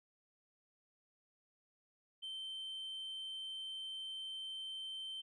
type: tone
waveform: sine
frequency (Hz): 3106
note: G7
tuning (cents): -17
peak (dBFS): -40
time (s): 2.22-5.22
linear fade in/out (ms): 20
effects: tanh soft clip ceiling -41 dBFS